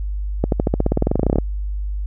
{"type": "accelerating click train", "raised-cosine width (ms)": 2, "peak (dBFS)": -3, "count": 20, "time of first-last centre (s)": [0.44, 1.385], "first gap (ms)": 82, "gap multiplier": 0.94, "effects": ["added 50 Hz sine -21 dBFS peak until 2.06 s"]}